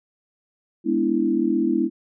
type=chord; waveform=sine; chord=E dominant seventh; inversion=first; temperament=equal; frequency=207.7 / 246.9 / 293.7 / 329.6 Hz; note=G#3 / B3 / D4 / E4; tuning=0 / 0 / 0 / 0 cents; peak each=-26 / -24 / -25 / -21 dBFS; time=0.84-1.9 s; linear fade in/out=50 ms; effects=none